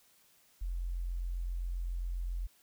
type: tone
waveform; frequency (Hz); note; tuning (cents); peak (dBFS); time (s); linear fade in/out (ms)
sine; 43.75; F1; +4; -33; 0.61-2.47; 10
effects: white hiss -66 dBFS RMS until 2.62 s